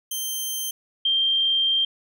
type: tone pair in turn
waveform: 10% pulse / sine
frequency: 3136 / 3171 Hz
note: G7 / G7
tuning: 0 / +19 cents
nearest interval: unison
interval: 19 cents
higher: second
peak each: -18 dBFS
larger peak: neither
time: 0.11-0.71 / 1.05-1.85 s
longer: second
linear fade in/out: 5 ms
effects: none